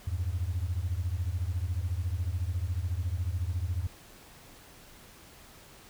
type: beating tone pair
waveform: sine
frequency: 82.41 / 96.41 Hz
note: E2 / G2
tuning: 0 / -28 cents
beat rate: 14 Hz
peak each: -30 / -31 dBFS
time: 0.07-3.87 s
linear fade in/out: 5 ms
effects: tanh soft clip ceiling -23 dBFS + pink hiss -53 dBFS RMS until 5.89 s